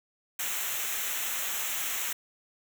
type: noise with comb filter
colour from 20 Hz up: white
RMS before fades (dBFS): -32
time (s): 0.39-2.13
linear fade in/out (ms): 5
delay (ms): 0.21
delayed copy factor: -0.75
effects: none